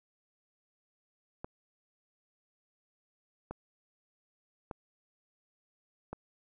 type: clicks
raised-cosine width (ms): 1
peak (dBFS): -25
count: 4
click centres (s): 1.445 / 3.51 / 4.712 / 6.13
effects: none